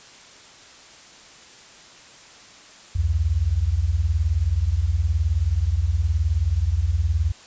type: beating tone pair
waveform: sine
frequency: 66.7 / 85.7 Hz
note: C2 / F2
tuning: +34 / -32 cents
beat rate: 19 Hz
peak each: -22 / -20 dBFS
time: 2.95-7.32 s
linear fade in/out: 10 ms
effects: white hiss -46 dBFS RMS until 7.46 s + resampled to 16000 Hz